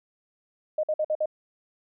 sine tone bursts, 617 Hz, D#5, 15 cents flat, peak -22 dBFS, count 5, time 0.78-1.258 s, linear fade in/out 5 ms, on 54 ms, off 52 ms, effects none

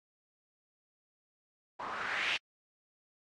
blue noise with low-pass filter sweep, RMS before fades -36 dBFS, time 1.79-2.37 s, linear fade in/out 10 ms, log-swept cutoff 900 to 2800 Hz, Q 3.5, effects low-pass 7000 Hz 12 dB/octave + AAC 32 kbps

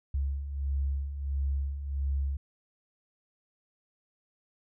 sine beating tone pair, 68 / 69.5 Hz, C#2 / C#2, -33 / +5 cents, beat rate 1.5 Hz, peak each -36 / -29 dBFS, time 0.14-2.37 s, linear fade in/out 5 ms, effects none

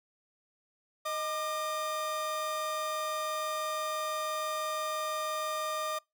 45% pulse tone pair together, 623 / 1200 Hz, D#5 / D6, +2 / +37 cents, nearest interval major seventh, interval 1135 cents, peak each -36 / -34 dBFS, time 1.05-5.99 s, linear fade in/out 10 ms, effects noise-tail reverb RT60 0.2 s tail -25 dB re dry

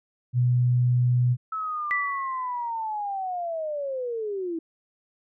sine tone, 123.47 Hz, B2, in tune, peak -18 dBFS, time 0.33-1.37 s, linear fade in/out 50 ms
sine linear sweep, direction down, 1308 to 319.2 Hz, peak -27 dBFS, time 1.52-4.59 s, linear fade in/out 5 ms
sine tone with exponential decay, 1975.5 Hz, B6, in tune, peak -21 dBFS, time 1.91-2.7 s, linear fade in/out 0 ms, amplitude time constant 170 ms
effects none

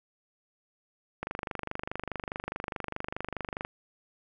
click train, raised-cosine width 0.5 ms, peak -18 dBFS, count 61, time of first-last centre 1.23-3.649 s, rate 24.8 Hz, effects none

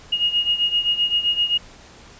sine beating tone pair, 2864 / 2871.7 Hz, F7 / F7, +43 / +48 cents, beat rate 7.7 Hz, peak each -19 / -23 dBFS, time 0.12-1.58 s, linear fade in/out 10 ms, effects pink hiss -45 dBFS RMS until 2.19 s + resampled to 16000 Hz

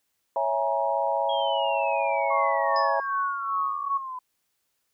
sine chord, A# half-diminished seventh, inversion first, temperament equal with one note detuned, 554.4 / 659.3 / 830.6 / 947 Hz, C#5 / E5 / G#5 / A#5, 0 / 0 / 0 / +27 cents, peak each -28 dBFS, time 0.36-3 s, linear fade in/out 2 ms
sine exponential sweep, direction down, 3300 to 1000 Hz, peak -32 dBFS, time 1.29-4.19 s, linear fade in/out 5 ms
sine tone with tremolo, 1108.7 Hz, C#6, in tune, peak -23 dBFS, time 2.3-3.98 s, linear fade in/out 10 ms, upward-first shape sine, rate 2.5 Hz, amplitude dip 60%
sine tone with exponential decay, 5060 Hz, D#8, 28 cents sharp, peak -30 dBFS, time 2.76-3.07 s, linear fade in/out 1 ms, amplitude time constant 66 ms
effects white hiss -75 dBFS RMS until 4.93 s

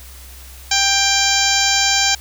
harmonic tone with a mistuned harmonic, 790 Hz, G5, 13 cents sharp, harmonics 1 / 2 / 3 / 4 / 5 / 6 / 7 / 8 / 9, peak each -22 / -22 / -22 / -22 / -22 / -22 / -22 / -22 / -22 dBFS, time 0.71-2.15 s, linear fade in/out 5 ms, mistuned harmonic 7, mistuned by -16 cents, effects added 64 Hz sine -37 dBFS peak until 2.2 s + white hiss -41 dBFS RMS until 2.2 s

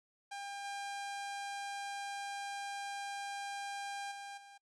sawtooth tone with level steps, 801 Hz, G5, 37 cents sharp, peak -38 / -36 / -41 / -50 dBFS, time 0.31-4.58 s, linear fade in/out 10 ms, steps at 0.64 / 4.11 / 4.37 s, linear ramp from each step 10 ms, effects noise-tail reverb RT60 0.1 s tail -25 dB re dry + resampled to 22050 Hz

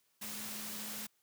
sine tone in noise, 213 Hz, G#3, 44 cents sharp, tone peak -50 dBFS, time 0.21-1.07 s, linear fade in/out 10 ms, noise white, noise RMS -43 dBFS, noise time 0.21-1.07 s, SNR -10 dB, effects white hiss -75 dBFS RMS until 1.22 s + high-pass 80 Hz 12 dB/octave

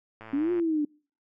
click train, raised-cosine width 0.5 ms, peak -29 dBFS, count 44, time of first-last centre 0.21-0.597 s, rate 111 Hz
sine exponential two-way sweep, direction up then down, 270.6 to 358.3 to 290.4 Hz, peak -23 dBFS, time 0.33-0.85 s, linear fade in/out 5 ms, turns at 0.52 s
effects noise-tail reverb RT60 0.4 s tail -26 dB re dry

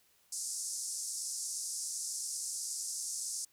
white band-pass noise, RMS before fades -39 dBFS, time 0.32-3.45 s, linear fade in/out 5 ms, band 5100 to 10000 Hz, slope 48 dB/octave, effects white hiss -69 dBFS RMS until 3.52 s

